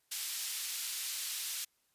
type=high-pass noise; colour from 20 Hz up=pink; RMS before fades=-38 dBFS; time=0.11-1.65 s; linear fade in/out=10 ms; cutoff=3600 Hz; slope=12 dB/octave; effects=white hiss -75 dBFS RMS until 1.94 s + resampled to 32000 Hz